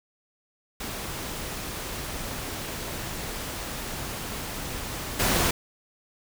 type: noise with level steps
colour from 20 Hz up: pink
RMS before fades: -34 / -23 dBFS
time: 0.8-5.51 s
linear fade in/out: 5 ms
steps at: 5.19 s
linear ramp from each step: 10 ms
effects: none